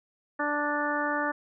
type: harmonic tone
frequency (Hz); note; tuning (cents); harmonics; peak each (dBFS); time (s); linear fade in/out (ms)
293.7; D4; 0; 1 / 2 / 3 / 4 / 5 / 6; -33 / -33 / -33 / -33 / -33 / -33; 0.39-1.32; 10
effects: none